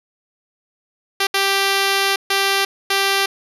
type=tone bursts at uneven times; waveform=5% pulse; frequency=392.5 Hz; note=G4; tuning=2 cents sharp; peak=-4 dBFS; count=4; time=1.2-1.27 / 1.34-2.16 / 2.3-2.65 / 2.9-3.26 s; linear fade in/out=5 ms; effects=low-pass 12000 Hz 12 dB/octave